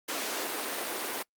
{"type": "high-pass noise", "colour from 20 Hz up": "pink", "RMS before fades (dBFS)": -34, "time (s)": [0.08, 1.23], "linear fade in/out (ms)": 10, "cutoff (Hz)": 300, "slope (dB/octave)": 24, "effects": ["noise-tail reverb RT60 0.1 s tail -25 dB re dry", "Opus 48 kbps"]}